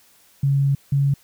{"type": "tone pair in turn", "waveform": "sine", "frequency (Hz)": [138.9, 139.7], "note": ["C#3", "C#3"], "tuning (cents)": [4, 14], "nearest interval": "unison", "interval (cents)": 10, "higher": "second", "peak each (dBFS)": -15, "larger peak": "neither", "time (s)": [[0.43, 0.75], [0.92, 1.14]], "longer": "first", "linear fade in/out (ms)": 5, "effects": ["white hiss -55 dBFS RMS until 1.23 s"]}